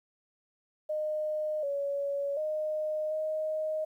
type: tone with pitch steps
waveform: sine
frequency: 613 / 563 / 616 / 623 Hz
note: D#5 / C#5 / D#5 / D#5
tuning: -26 / +27 / -17 / +2 cents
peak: -29 dBFS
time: 0.89-3.85 s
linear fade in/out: 10 ms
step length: 740 ms
effects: 11-bit